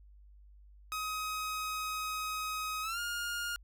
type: tone with pitch glide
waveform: sawtooth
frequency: 1263 to 1417.7 Hz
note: D#6 to F6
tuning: +26 to +26 cents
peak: -31 dBFS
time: 0.92-3.56 s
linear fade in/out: 0 ms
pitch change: +200 cents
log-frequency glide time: 2.82-2.99 s
effects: added 50 Hz sine -54 dBFS peak until 3.63 s